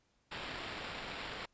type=noise with sample-and-hold; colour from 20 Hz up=white; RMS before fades=-43 dBFS; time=0.31-1.46 s; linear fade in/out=10 ms; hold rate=6300 Hz; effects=pink hiss -75 dBFS RMS until 1.53 s + resampled to 16000 Hz